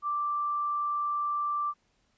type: tone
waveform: sine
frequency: 1174.7 Hz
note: D6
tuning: in tune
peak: -27 dBFS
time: 0.02-1.74 s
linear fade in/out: 50 ms
effects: pink hiss -71 dBFS RMS until 2.17 s + resampled to 16000 Hz